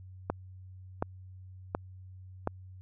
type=click train; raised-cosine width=1 ms; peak=-15 dBFS; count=4; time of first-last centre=0.3-2.474 s; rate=1.38 Hz; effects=added 93 Hz sine -46 dBFS peak until 2.81 s